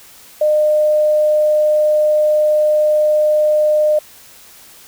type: tone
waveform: sine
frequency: 607 Hz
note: D#5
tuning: 43 cents flat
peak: -10 dBFS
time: 0.41-3.99 s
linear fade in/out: 5 ms
effects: white hiss -42 dBFS RMS until 4.87 s